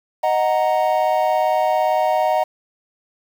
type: chord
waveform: triangle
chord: D# minor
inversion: none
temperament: equal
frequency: 622.3 / 740 / 932.3 Hz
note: D#5 / F#5 / A#5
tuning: 0 / 0 / 0 cents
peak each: -17 / -17 / -20 dBFS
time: 0.23-2.44 s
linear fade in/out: 10 ms
effects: 7-bit